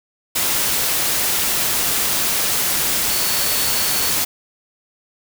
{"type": "tone in noise", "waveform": "sine", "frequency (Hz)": 4435, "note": "C#8", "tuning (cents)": 0, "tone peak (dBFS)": -27, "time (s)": [3.09, 4.11], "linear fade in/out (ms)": 10, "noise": "white", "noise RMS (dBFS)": -19, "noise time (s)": [0.35, 4.25], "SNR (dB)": -11, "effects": []}